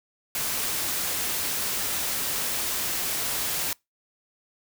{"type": "noise", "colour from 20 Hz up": "white", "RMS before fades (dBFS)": -28, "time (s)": [0.35, 3.73], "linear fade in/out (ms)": 2, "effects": ["noise-tail reverb RT60 0.2 s tail -25 dB re dry"]}